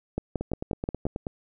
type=two click trains; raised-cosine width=2 ms; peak=-14 / -17 dBFS; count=6 / 9; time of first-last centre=0.18-1.067 / 0.41-1.268 s; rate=5.64 / 9.32 Hz; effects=none